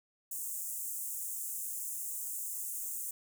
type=high-pass noise; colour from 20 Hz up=pink; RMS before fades=-39 dBFS; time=0.31-3.11 s; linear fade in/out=5 ms; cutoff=7100 Hz; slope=48 dB/octave; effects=none